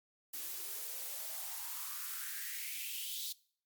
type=noise with high-pass filter sweep; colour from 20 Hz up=blue; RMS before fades=-42 dBFS; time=0.33-3.33 s; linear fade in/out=10 ms; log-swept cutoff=280 to 3900 Hz; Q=4.7; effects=noise-tail reverb RT60 0.5 s tail -21 dB re dry + Opus 48 kbps